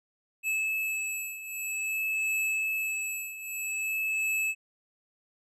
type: beating tone pair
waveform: square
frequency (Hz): 2604 / 2604.51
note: E7 / E7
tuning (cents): -22 / -21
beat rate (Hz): 0.51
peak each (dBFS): -31 / -35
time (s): 0.43-4.55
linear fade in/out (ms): 50
effects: resampled to 32000 Hz